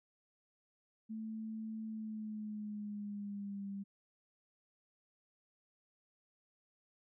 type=tone with pitch glide; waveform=sine; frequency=220 to 198.28 Hz; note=A3 to G3; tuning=0 to +20 cents; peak=-40 dBFS; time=1.09-3.84 s; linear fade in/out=20 ms; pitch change=-180 cents; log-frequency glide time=1.86-3.68 s; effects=none